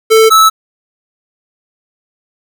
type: tone pair in turn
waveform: square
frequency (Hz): 443 / 1306.6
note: A4 / E6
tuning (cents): +12 / -16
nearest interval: octave + perfect fifth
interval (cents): 1872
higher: second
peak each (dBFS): -4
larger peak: neither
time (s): 0.1-0.3 / 0.3-0.5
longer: neither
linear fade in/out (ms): 20
effects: none